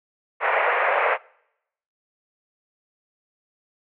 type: band-pass noise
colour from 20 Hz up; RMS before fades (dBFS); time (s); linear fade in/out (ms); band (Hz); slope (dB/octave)
pink; -21; 0.4-1.18; 50; 490 to 2400; 48
effects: noise-tail reverb RT60 0.8 s tail -25 dB re dry